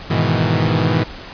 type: chord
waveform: sawtooth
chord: E major seventh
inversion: first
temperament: equal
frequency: 103.83 / 123.47 / 155.56 / 164.81 Hz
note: G#2 / B2 / D#3 / E3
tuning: 0 / 0 / 0 / 0 cents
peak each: -16 dBFS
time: 0.1-1.04 s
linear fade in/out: 10 ms
effects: pink hiss -34 dBFS RMS until 1.33 s + resampled to 11025 Hz